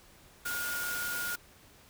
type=tone in noise; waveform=sine; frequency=1430 Hz; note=F6; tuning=41 cents sharp; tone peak=-34 dBFS; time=0.45-1.36 s; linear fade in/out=10 ms; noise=white; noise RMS=-38 dBFS; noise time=0.45-1.36 s; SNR=+1 dB; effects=pink hiss -58 dBFS RMS until 1.89 s